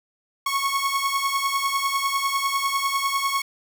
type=beating tone pair; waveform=sawtooth; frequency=1097 / 1107 Hz; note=C#6 / C#6; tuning=-18 / -3 cents; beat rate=10 Hz; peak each=-21 dBFS; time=0.46-3.42 s; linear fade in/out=5 ms; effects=9-bit